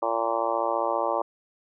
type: harmonic tone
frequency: 114.8 Hz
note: A#2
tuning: 26 cents flat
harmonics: 3 / 4 / 5 / 6 / 7 / 8 / 9 / 10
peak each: -34 / -34 / -28 / -33 / -31 / -31 / -32 / -33 dBFS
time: 0.02-1.22 s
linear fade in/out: 5 ms
effects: none